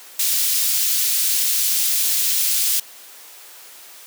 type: high-pass noise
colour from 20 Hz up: white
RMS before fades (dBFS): -19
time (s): 0.19-2.8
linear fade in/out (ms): 5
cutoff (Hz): 3400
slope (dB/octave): 12
effects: white hiss -42 dBFS RMS until 4.06 s + high-pass 400 Hz 12 dB/octave